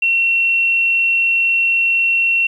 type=tone; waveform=sine; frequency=2722 Hz; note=F7; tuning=45 cents flat; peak=-12 dBFS; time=0.02-2.47 s; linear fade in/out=5 ms; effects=8-bit